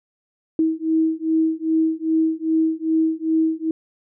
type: beating tone pair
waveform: sine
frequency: 319.3 / 321.8 Hz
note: D#4 / E4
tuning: +45 / -42 cents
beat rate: 2.5 Hz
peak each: -20 dBFS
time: 0.59-3.71 s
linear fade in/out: 2 ms
effects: none